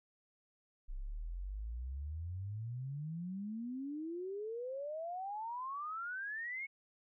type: exponential sweep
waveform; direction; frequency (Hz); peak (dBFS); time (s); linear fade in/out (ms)
sine; up; 30.87 to 2217; -39; 0.88-6.67; 20
effects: none